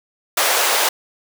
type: high-pass noise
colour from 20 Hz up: pink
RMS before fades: -17 dBFS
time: 0.37-0.89 s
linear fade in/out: 5 ms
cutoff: 500 Hz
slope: 24 dB/octave
effects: none